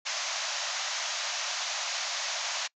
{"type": "band-pass noise", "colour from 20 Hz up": "white", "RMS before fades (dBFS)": -33, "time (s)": [0.05, 2.68], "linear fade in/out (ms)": 20, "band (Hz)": [570, 6900], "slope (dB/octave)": 96, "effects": ["noise-tail reverb RT60 0.1 s tail -25 dB re dry"]}